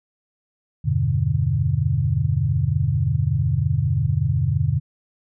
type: chord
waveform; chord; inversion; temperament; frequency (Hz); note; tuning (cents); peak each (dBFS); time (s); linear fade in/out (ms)
sine; E minor seventh; none; equal; 82.41 / 98 / 123.47 / 146.83; E2 / G2 / B2 / D3; 0 / 0 / 0 / 0; -26 / -23 / -22 / -22; 0.84-4.8; 20
effects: none